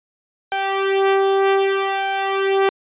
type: tone with flanger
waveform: sawtooth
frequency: 390 Hz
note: G4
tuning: 9 cents flat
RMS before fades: -18 dBFS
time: 0.52-2.69 s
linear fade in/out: 0 ms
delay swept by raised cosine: 1.3 to 2.8 ms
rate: 0.64 Hz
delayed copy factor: +0.75
effects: resampled to 8000 Hz